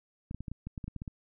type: clicks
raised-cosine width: 5 ms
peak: -26 dBFS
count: 12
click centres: 0.311 / 0.346 / 0.406 / 0.482 / 0.516 / 0.67 / 0.778 / 0.842 / 0.88 / 0.963 / 1.019 / 1.078 s
effects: none